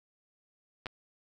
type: clicks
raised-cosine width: 0.3 ms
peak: -22 dBFS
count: 2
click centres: 0.859 / 0.867 s
effects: none